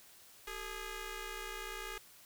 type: ring-modulated tone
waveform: 10% pulse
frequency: 416.6 Hz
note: G#4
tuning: 5 cents sharp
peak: -30 dBFS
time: 0.47-1.98 s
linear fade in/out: 2 ms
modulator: 803 Hz
effects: white hiss -59 dBFS RMS until 2.25 s